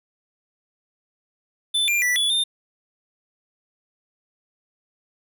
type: tone with pitch steps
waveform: square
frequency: 3521 / 2388 / 1966 / 3427 / 3614 Hz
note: A7 / D7 / B6 / A7 / A7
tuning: 0 / +28 / -8 / -46 / +46 cents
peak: -19 dBFS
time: 1.74-2.44 s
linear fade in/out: 10 ms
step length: 140 ms
effects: none